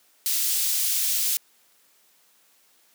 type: high-pass noise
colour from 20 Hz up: white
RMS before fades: -24 dBFS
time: 0.26-1.37 s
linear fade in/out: 0 ms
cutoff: 3700 Hz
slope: 12 dB/octave
effects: white hiss -61 dBFS RMS until 2.94 s + high-pass 200 Hz 12 dB/octave